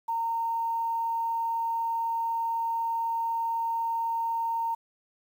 sine tone with quantisation, 918 Hz, A#5, 27 cents flat, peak -26 dBFS, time 0.08-4.75 s, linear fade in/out 10 ms, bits 9, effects none

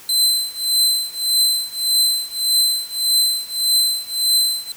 sawtooth tone with tremolo, 4063 Hz, B7, 48 cents sharp, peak -9 dBFS, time 0.09-4.72 s, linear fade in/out 2 ms, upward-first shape triangle, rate 1.7 Hz, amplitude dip 95%, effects white hiss -42 dBFS RMS until 4.76 s

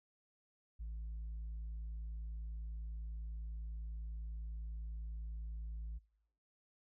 sine tone, 55 Hz, A1, in tune, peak -39 dBFS, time 0.79-5.99 s, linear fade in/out 20 ms, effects noise-tail reverb RT60 0.8 s tail -25 dB re dry + tanh soft clip ceiling -40 dBFS

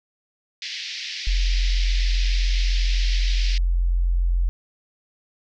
white band-pass noise, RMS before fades -32 dBFS, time 0.62-3.58 s, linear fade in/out 2 ms, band 1900 to 5400 Hz, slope 48 dB/octave
sine tone, 43.65 Hz, F1, in tune, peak -17 dBFS, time 1.27-4.49 s, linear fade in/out 0 ms
effects none

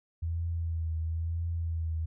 sine tone with vibrato, 82.41 Hz, E2, in tune, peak -29 dBFS, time 0.22-2.06 s, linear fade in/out 10 ms, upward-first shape triangle, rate 1 Hz, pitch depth 45 cents each way, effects none

